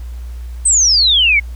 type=exponential sweep; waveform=sine; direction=down; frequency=8500 to 2149 Hz; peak=-8 dBFS; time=0.65-1.4 s; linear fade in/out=10 ms; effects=added 60 Hz sine -24 dBFS peak until 1.55 s + pink hiss -47 dBFS RMS until 1.55 s